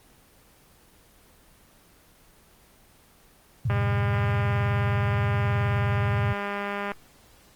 sine tone with vibrato, 111.5 Hz, A2, 23 cents sharp, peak -22 dBFS, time 3.65-6.33 s, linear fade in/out 5 ms, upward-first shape sine, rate 19 Hz, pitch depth 290 cents each way
click train, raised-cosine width 0.5 ms, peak -16 dBFS, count 651, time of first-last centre 3.7-6.918 s, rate 202 Hz
effects pink hiss -56 dBFS RMS until 7.55 s + Opus 24 kbps

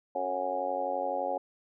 harmonic tone with a mistuned harmonic, 91.8 Hz, F#2, 13 cents flat, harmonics 3 / 4 / 5 / 6 / 7 / 8 / 9, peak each -43 / -43 / -41 / -33 / -42 / -34 / -35 dBFS, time 0.15-1.38 s, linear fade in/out 5 ms, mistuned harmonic 4, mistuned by +17 cents, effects none

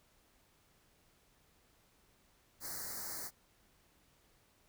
white band-stop noise, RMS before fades -43 dBFS, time 2.6-3.31 s, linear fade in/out 50 ms, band 2100 to 4200 Hz, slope 96 dB/octave, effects pink hiss -70 dBFS RMS until 4.68 s

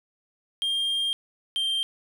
triangle tone pair in turn, 3205 / 3163 Hz, G7 / G7, +38 / +15 cents, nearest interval unison, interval 23 cents, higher first, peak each -22 dBFS, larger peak neither, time 0.62-1.13 / 1.56-1.83 s, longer first, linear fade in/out 0 ms, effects none

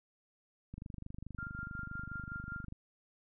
click train, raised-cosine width 5 ms, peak -32 dBFS, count 50, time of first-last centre 0.74-2.724 s, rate 24.7 Hz
sine tone with tremolo, 1396.9 Hz, F6, in tune, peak -39 dBFS, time 1.38-2.65 s, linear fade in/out 5 ms, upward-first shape triangle, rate 5.4 Hz, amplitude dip 75%
effects none

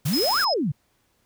white noise, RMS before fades -32 dBFS, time 0.05-0.45 s, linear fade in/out 10 ms
sine exponential two-way sweep, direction up then down, 123.47 to 1688 to 123.47 Hz, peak -21 dBFS, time 0.05-0.72 s, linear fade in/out 10 ms, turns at 0.4 s
sine tone, 5120 Hz, D#8, 49 cents sharp, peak -23 dBFS, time 0.13-0.54 s, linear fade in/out 5 ms
effects pink hiss -67 dBFS RMS until 1.25 s

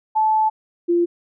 sine tone pair in turn, 870 / 345.3 Hz, A5 / F4, -20 / -20 cents, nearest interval octave + major third, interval 1600 cents, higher first, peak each -14 dBFS, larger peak neither, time 0.15-0.5 / 0.88-1.06 s, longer first, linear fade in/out 20 ms, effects none

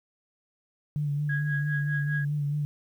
sine tone with vibrato, 146 Hz, D3, 10 cents flat, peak -25 dBFS, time 0.96-2.65 s, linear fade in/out 0 ms, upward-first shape sine, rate 4.5 Hz, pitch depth 35 cents each way
sine tone with tremolo, 1651 Hz, G#6, 11 cents flat, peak -27 dBFS, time 1.29-2.25 s, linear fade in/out 5 ms, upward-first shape triangle, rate 4.9 Hz, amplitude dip 80%
effects tanh soft clip ceiling -16 dBFS + 10-bit

